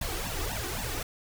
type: noise with flanger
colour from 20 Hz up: pink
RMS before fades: -33 dBFS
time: 0.01-1.03 s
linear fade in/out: 5 ms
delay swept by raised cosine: 1.1 to 2.7 ms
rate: 3.8 Hz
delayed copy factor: +1
effects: none